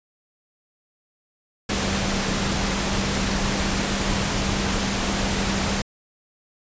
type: tone in noise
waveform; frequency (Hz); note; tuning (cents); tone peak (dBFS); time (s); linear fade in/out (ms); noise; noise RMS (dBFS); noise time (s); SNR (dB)
sine; 196; G3; 0; -28; 1.69-5.82; 5; pink; -24; 1.69-5.82; -7
effects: resampled to 16000 Hz